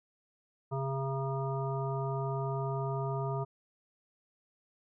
harmonic tone, 135.3 Hz, C#3, 42 cents flat, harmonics 1 / 3 / 5 / 7 / 9, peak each -33 / -38 / -40 / -41 / -43 dBFS, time 0.71-3.45 s, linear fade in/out 20 ms, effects none

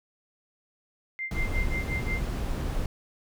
sine tone with tremolo, 2093 Hz, C7, in tune, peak -29 dBFS, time 1.19-2.22 s, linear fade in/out 0 ms, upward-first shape sine, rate 5.6 Hz, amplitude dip 95%
brown noise, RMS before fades -29 dBFS, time 1.31-2.86 s, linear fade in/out 2 ms
effects none

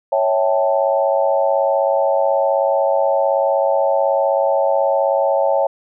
sine chord, A dominant seventh, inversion first, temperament equal with one note detuned, 554.4 / 653.2 / 784 / 880 Hz, C#5 / E5 / G5 / A5, 0 / -16 / 0 / 0 cents, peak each -16 / -19 / -22 / -22 dBFS, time 0.12-5.67 s, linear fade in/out 5 ms, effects none

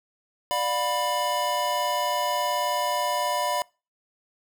square chord, B diminished, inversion first, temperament just, 592.7 / 711.2 / 987.8 Hz, D5 / F5 / B5, +16 / +31 / 0 cents, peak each -30 / -31 / -27 dBFS, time 0.51-3.62 s, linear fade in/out 0 ms, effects noise-tail reverb RT60 0.3 s tail -24 dB re dry

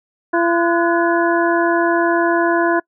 harmonic tone with a mistuned harmonic, 340 Hz, F4, 46 cents flat, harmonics 1 / 2 / 3 / 4 / 5, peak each -16 / -19 / -21 / -22 / -23 dBFS, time 0.33-2.8 s, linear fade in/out 10 ms, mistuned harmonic 4, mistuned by +130 cents, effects noise-tail reverb RT60 0.1 s tail -26 dB re dry

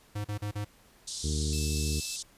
square tone bursts, 103.83 Hz, G#2, in tune, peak -32 dBFS, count 4, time 0.15-0.648 s, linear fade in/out 10 ms, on 96 ms, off 38 ms
pink band-pass noise, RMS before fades -38 dBFS, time 1.07-2.23 s, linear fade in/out 10 ms, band 3700 to 9100 Hz, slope 48 dB/octave
harmonic tone, 75.6 Hz, D#2, 49 cents flat, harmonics 1 / 2 / 3 / 4 / 5 / 6, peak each -29 / -35 / -39 / -41 / -43 / -45 dBFS, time 1.23-2.01 s, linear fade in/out 20 ms
10% pulse tone, 2637 Hz, E7, in tune, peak -30 dBFS, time 1.53-2.16 s, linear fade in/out 0 ms
effects pink hiss -60 dBFS RMS until 2.37 s + resampled to 32000 Hz

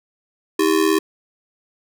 square ring-modulated tone, 357.7 Hz, F4, 41 cents sharp, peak -12 dBFS, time 0.59-0.99 s, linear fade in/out 5 ms, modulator 39.1 Hz, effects none

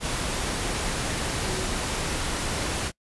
sine tone in noise, 373.2 Hz, F#4, 15 cents sharp, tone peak -32 dBFS, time 1.43-1.68 s, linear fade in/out 50 ms, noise pink, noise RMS -28 dBFS, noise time 0-2.92 s, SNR -7 dB, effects noise-tail reverb RT60 0.1 s tail -25 dB re dry + resampled to 24000 Hz

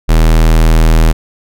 square tone, 40.16 Hz, E1, 44 cents flat, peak -5 dBFS, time 0.08-1.13 s, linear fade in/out 20 ms, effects none

